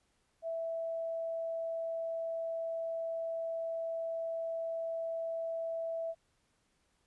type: tone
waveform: sine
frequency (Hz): 659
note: E5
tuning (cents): -1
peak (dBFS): -34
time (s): 0.42-6.15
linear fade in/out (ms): 50
effects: pink hiss -75 dBFS RMS until 7.06 s + resampled to 24000 Hz